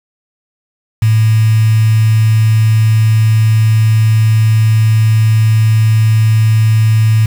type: tone with quantisation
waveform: sine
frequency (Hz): 110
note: A2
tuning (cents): 0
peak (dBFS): -6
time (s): 1.02-7.26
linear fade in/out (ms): 5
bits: 4
effects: none